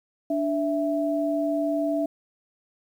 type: tone pair together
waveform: sine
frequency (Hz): 293.1 / 660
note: D4 / E5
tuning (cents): -3 / +2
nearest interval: octave + major second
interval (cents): 1405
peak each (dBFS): -25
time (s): 0.3-2.06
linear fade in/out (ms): 5
effects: 9-bit